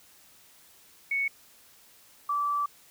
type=tone pair in turn; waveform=sine; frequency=2217 / 1160.3 Hz; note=C#7 / D6; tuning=0 / -21 cents; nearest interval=major seventh; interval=1121 cents; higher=first; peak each=-25 dBFS; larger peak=neither; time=1.11-1.28 / 2.29-2.66 s; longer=second; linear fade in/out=5 ms; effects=white hiss -57 dBFS RMS until 2.9 s